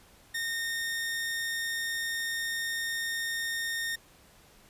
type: tone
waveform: sawtooth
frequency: 1836 Hz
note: A#6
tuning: 27 cents flat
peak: -27 dBFS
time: 0.34-3.96 s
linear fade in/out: 10 ms
effects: pink hiss -58 dBFS RMS until 4.69 s + resampled to 32000 Hz